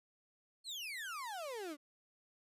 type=exponential sweep; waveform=35% pulse; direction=down; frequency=4400 to 277.2 Hz; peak=-40 dBFS; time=0.64-1.77 s; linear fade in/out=50 ms; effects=resampled to 32000 Hz